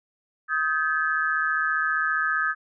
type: tone cluster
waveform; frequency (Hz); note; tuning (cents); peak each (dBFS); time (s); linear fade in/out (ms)
sine; 1263 / 1560 / 1715; D#6 / G6 / A6; +26 / -9 / -45; -26; 0.48-2.55; 50
effects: none